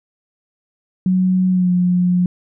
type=tone with pitch glide; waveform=sine; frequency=185 to 179.11 Hz; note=F#3 to F3; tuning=0 to +44 cents; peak=-12 dBFS; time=1.06-2.26 s; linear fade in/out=2 ms; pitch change=-56 cents; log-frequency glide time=1.5-1.71 s; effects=none